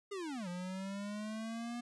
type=linear two-way sweep; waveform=square; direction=down then up; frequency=416.1 to 175.1 to 241.5 Hz; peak=-40 dBFS; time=0.11-1.81 s; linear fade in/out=10 ms; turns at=0.48 s; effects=resampled to 22050 Hz + 12-bit